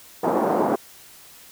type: band-pass noise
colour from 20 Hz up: white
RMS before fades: -21 dBFS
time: 0.23-0.76 s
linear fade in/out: 10 ms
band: 190 to 870 Hz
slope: 24 dB/octave
effects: white hiss -47 dBFS RMS until 1.51 s